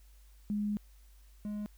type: tone pair in turn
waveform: sine / triangle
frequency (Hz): 207.7 / 208.6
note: G#3 / G#3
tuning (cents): 0 / +8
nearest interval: unison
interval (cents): 8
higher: second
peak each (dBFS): -30 / -33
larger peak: first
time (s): 0.5-0.77 / 1.45-1.66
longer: first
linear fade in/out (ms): 0
effects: added 50 Hz sine -55 dBFS peak until 1.77 s + white hiss -68 dBFS RMS until 1.77 s